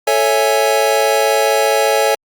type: chord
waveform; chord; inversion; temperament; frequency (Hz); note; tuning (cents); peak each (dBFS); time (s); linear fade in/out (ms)
square; A major seventh; none; equal; 440 / 554.4 / 659.3 / 830.6; A4 / C#5 / E5 / G#5; 0 / 0 / 0 / 0; -18 / -17 / -20 / -18; 0.07-2.15; 5
effects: Opus 48 kbps